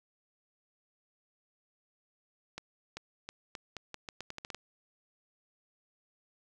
accelerating click train, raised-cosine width 0.2 ms, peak -23 dBFS, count 13, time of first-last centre 2.58-4.546 s, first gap 390 ms, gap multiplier 0.82, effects none

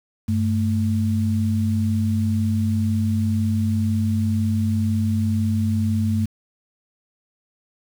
sine tone pair together, 98 / 220 Hz, G2 / A3, 0 / 0 cents, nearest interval octave + major second, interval 1400 cents, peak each -20 / -21 dBFS, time 0.28-6.26 s, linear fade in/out 10 ms, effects 7-bit

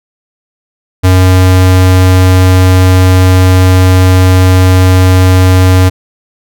square tone, 92.5 Hz, F#2, in tune, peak -3 dBFS, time 1.03-5.9 s, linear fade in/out 20 ms, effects none

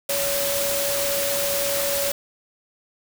sine tone in noise, 563 Hz, C#5, 27 cents sharp, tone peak -25 dBFS, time 0.09-2.12 s, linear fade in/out 5 ms, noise white, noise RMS -25 dBFS, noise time 0.09-2.12 s, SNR -3 dB, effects none

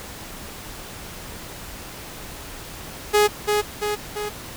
sawtooth tone with echo, 417.6 Hz, G#4, 10 cents sharp, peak -10 dBFS, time 3.13-3.28 s, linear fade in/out 20 ms, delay 340 ms, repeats 3, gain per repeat -4 dB, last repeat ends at 4.3 s, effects pink hiss -37 dBFS RMS until 4.56 s

